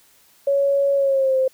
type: tone with pitch glide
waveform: sine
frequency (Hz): 558 to 523.6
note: C#5 to C5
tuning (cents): +11 to +1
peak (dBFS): -15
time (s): 0.47-1.48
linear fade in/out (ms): 5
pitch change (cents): -110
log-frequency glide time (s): 0.95-1.37
effects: white hiss -55 dBFS RMS until 1.53 s